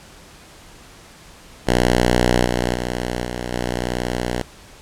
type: tone with level steps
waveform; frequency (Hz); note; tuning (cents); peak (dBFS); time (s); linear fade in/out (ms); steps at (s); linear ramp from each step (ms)
5% pulse; 60.9; B1; -24; -3 / -7 / -11 / -14 / -10; 1.67-4.42; 5; 2.45 / 2.74 / 3.24 / 3.52; 10
effects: pink hiss -44 dBFS RMS until 4.81 s + low-pass 10000 Hz 12 dB/octave